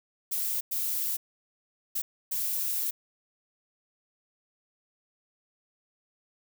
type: noise bursts at uneven times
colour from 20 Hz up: violet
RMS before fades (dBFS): -30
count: 4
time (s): 0.31-0.61 / 0.71-1.17 / 1.95-2.02 / 2.31-2.91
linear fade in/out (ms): 10
effects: none